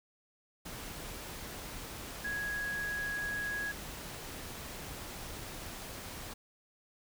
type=tone in noise; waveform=sine; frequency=1661.2 Hz; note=G#6; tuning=in tune; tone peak=-34 dBFS; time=2.24-3.72 s; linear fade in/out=10 ms; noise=pink; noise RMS=-44 dBFS; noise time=0.65-6.34 s; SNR=+7 dB; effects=none